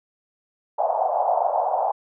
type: band-pass noise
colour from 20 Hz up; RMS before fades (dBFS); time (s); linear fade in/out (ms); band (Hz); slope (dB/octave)
white; -22; 0.78-1.92; 10; 610 to 840; 48
effects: none